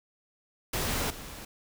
pink noise with level steps, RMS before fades -30 / -43 dBFS, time 0.73-1.45 s, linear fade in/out 5 ms, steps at 1.1 s, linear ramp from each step 5 ms, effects none

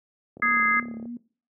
click train, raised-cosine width 2 ms, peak -28 dBFS, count 25, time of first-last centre 0.37-1.056 s, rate 35 Hz
sine chord, Ab major, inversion second, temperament just, 1245.9 / 1661.2 / 2077 Hz, Eb6 / Ab6 / C7, +2 / 0 / -13 cents, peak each -24 dBFS, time 0.42-0.8 s, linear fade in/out 5 ms
sine tone with vibrato, 233.1 Hz, A#3, in tune, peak -32 dBFS, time 0.43-1.17 s, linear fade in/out 2 ms, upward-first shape sine, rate 3.2 Hz, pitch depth 50 cents each way
effects noise-tail reverb RT60 0.4 s tail -18 dB re dry + high-pass 150 Hz 12 dB/octave

